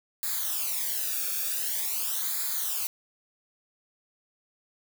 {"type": "noise with flanger", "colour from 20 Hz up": "blue", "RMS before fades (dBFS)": -30, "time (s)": [0.23, 2.87], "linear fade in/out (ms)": 0, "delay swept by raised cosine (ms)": [0.34, 1], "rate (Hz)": 0.46, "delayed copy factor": -0.8, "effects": []}